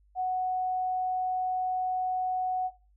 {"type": "tone", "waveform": "sine", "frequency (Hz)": 740, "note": "F#5", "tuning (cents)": 0, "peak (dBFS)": -26, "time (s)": [0.15, 2.71], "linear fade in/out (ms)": 50, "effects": ["noise-tail reverb RT60 0.3 s tail -17 dB re dry", "added 50 Hz sine -60 dBFS peak until 2.96 s"]}